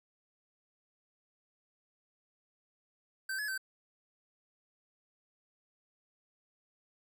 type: tone with pitch steps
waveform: square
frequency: 1551 / 1699 / 1545 Hz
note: G6 / G#6 / G6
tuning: -19 / +39 / -26 cents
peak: -35 dBFS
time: 3.29-3.578 s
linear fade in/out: 5 ms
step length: 96 ms
effects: none